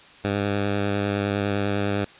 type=tone with vibrato; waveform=10% pulse; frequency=101 Hz; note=G#2; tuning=48 cents flat; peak=-14 dBFS; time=0.24-2.05 s; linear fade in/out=10 ms; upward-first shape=square; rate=9.9 Hz; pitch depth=15 cents each way; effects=white hiss -48 dBFS RMS until 2.19 s + resampled to 8000 Hz